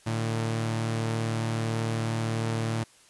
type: tone pair together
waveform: sawtooth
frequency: 112.89 / 151 Hz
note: A2 / D3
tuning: +45 / +48 cents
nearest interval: perfect fourth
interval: 503 cents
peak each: -23 / -32 dBFS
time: 0.06-2.84 s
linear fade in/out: 10 ms
effects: white hiss -57 dBFS RMS until 3.09 s + resampled to 24000 Hz